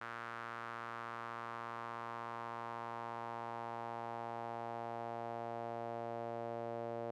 sawtooth tone with band-pass filter sweep, 116.54 Hz, A#2, in tune, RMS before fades -44 dBFS, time 0.01-7.11 s, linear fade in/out 5 ms, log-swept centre 1400 to 580 Hz, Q 2.7, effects none

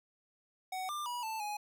square tone with pitch steps, 748 / 1192 / 970 / 883 / 834 Hz, F#5 / D6 / B5 / A5 / G#5, +19 / +25 / -31 / +6 / +7 cents, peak -37 dBFS, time 0.72-1.57 s, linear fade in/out 5 ms, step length 170 ms, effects none

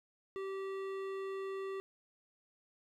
triangle tone with hard clipping, 387.4 Hz, G4, 20 cents flat, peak -40 dBFS, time 0.36-1.8 s, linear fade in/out 0 ms, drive 17 dB, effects none

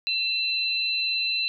sine tone pair together, 2696 / 4039 Hz, E7 / B7, +38 / +38 cents, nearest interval perfect fifth, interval 700 cents, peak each -27 / -25 dBFS, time 0.07-1.48 s, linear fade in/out 0 ms, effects none

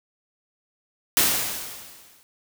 white noise with exponential decay, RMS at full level -17 dBFS, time 1.17-2.23 s, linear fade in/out 0 ms, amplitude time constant 230 ms, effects none

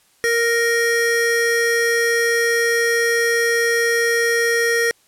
square tone pair together, 466.2 / 1864.7 Hz, A#4 / A#6, 0 / 0 cents, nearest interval 2 octaves, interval 2400 cents, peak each -19 dBFS, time 0.24-4.91 s, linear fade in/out 0 ms, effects white hiss -57 dBFS RMS until 5.07 s + low-pass 12000 Hz 12 dB/octave

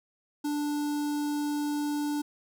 square tone with notch filter, 293.7 Hz, D4, in tune, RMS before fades -30 dBFS, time 0.44-2.22 s, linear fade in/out 10 ms, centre 2200 Hz, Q 0.79, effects none

